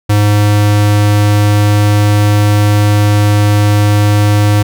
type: tone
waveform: square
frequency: 103.83 Hz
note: G#2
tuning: in tune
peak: -7 dBFS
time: 0.09-4.63 s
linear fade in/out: 10 ms
effects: none